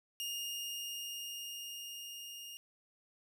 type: tone with level ramp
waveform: sawtooth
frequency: 2836 Hz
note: F7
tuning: 26 cents sharp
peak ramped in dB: -34 to -43 dBFS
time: 0.2-2.57 s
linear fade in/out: 0 ms
effects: none

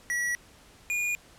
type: tone pair in turn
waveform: square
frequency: 1933 / 2435 Hz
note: B6 / D#7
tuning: -38 / -38 cents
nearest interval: major third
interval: 400 cents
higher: second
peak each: -27 dBFS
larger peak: neither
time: 0.1-0.35 / 0.9-1.15 s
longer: neither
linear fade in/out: 0 ms
effects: pink hiss -55 dBFS RMS until 1.38 s + low-pass 11000 Hz 12 dB/octave

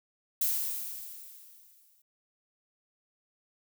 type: noise with exponential decay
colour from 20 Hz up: violet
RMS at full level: -27 dBFS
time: 0.41-2.02 s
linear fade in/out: 5 ms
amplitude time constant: 350 ms
effects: none

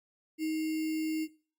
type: tone with sample-and-hold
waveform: sine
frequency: 314.9 Hz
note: D#4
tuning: 21 cents sharp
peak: -29 dBFS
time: 0.38-1.28 s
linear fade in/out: 50 ms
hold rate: 2450 Hz
effects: noise-tail reverb RT60 0.4 s tail -18 dB re dry + Opus 48 kbps

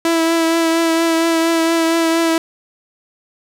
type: tone with vibrato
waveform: sawtooth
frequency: 329.6 Hz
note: E4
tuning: in tune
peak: -9 dBFS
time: 0.05-2.38 s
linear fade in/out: 2 ms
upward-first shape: triangle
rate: 4.3 Hz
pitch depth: 24 cents each way
effects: low-pass 12000 Hz 12 dB/octave + 7-bit

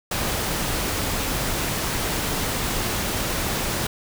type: noise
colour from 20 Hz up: pink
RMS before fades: -25 dBFS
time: 0.11-3.87 s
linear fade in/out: 5 ms
effects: none

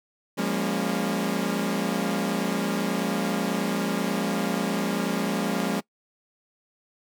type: chord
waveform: sawtooth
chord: Bb minor seventh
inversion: second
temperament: equal with one note detuned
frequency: 174.61 / 202.9 / 233.1 / 277.2 Hz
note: F3 / Ab3 / Bb3 / Db4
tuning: 0 / -40 / 0 / 0 cents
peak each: -27 / -24 / -27 / -27 dBFS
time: 0.37-5.81 s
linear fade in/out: 20 ms
effects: noise-tail reverb RT60 0.1 s tail -22 dB re dry

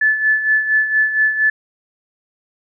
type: tone with tremolo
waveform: sine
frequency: 1737 Hz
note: A6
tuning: 23 cents flat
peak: -10 dBFS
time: 0.01-1.5 s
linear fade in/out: 5 ms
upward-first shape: sine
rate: 4.3 Hz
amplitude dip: 65%
effects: none

